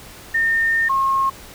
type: tone pair in turn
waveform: sine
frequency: 1820 / 1078.4 Hz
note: A#6 / C#6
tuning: -42 / -48 cents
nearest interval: major sixth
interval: 906 cents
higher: first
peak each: -15 dBFS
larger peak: neither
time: 0.34-0.89 / 0.89-1.3 s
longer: first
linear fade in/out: 10 ms
effects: pink hiss -40 dBFS RMS until 1.54 s